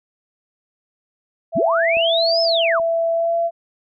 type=tone with pitch glide; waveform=sine; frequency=665 to 675.5 Hz; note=E5 to E5; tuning=+15 to +42 cents; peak=-16 dBFS; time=1.52-3.51 s; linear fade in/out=50 ms; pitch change=+27 cents; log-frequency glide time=3.13-3.35 s
type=linear two-way sweep; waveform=sine; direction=up then down; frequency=87.1 to 5274 to 868 Hz; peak=-18 dBFS; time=1.55-2.8 s; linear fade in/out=20 ms; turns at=2.42 s
type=clicks; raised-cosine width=2 ms; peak=-23 / -29 dBFS; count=2; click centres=1.97 / 2.799 s
effects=none